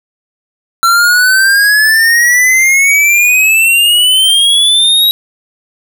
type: exponential sweep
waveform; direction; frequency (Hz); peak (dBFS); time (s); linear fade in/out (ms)
square; up; 1349 to 3854; -6; 0.83-5.11; 0
effects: none